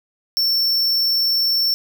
square tone, 5420 Hz, E8, 47 cents sharp, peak -16 dBFS, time 0.37-1.74 s, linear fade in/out 0 ms, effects none

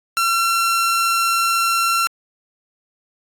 sawtooth tone, 1359 Hz, F6, 48 cents flat, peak -12 dBFS, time 0.17-2.07 s, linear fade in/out 0 ms, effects AAC 64 kbps

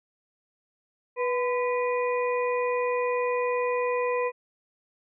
harmonic tone with a mistuned harmonic, 491 Hz, B4, 10 cents flat, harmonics 1 / 2 / 4 / 5, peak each -25 / -30 / -37 / -36 dBFS, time 1.16-4.32 s, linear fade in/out 50 ms, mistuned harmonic 2, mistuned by +46 cents, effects none

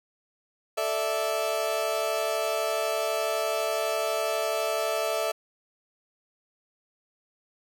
35% pulse chord, A suspended fourth, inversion none, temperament equal, 440 / 587.3 / 659.3 Hz, A4 / D5 / E5, 0 / 0 / 0 cents, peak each -31 / -30 / -26 dBFS, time 0.77-5.32 s, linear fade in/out 10 ms, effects none

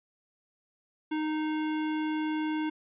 square tone, 309.2 Hz, D#4, 11 cents flat, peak -29 dBFS, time 1.11-2.7 s, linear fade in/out 10 ms, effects resampled to 8000 Hz

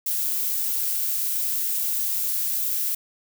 violet noise, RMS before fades -25 dBFS, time 0.06-2.95 s, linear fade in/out 5 ms, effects none

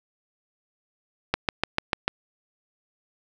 click train, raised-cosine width 0.3 ms, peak -5 dBFS, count 6, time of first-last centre 1.34-2.08 s, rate 6.76 Hz, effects none

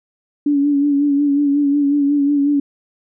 sine tone with vibrato, 285.7 Hz, D4, 48 cents flat, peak -12 dBFS, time 0.46-2.6 s, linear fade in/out 5 ms, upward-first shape sine, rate 5.5 Hz, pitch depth 39 cents each way, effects none

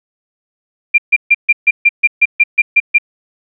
sine tone bursts, 2384 Hz, D7, 25 cents sharp, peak -4 dBFS, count 12, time 0.94-2.984 s, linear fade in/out 10 ms, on 42 ms, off 140 ms, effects none

